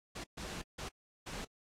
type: noise bursts at uneven times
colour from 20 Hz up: pink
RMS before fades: -43 dBFS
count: 4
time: 0.15-0.24 / 0.37-0.62 / 0.78-0.89 / 1.26-1.45 s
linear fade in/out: 10 ms
effects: low-pass 8000 Hz 12 dB/octave + AAC 48 kbps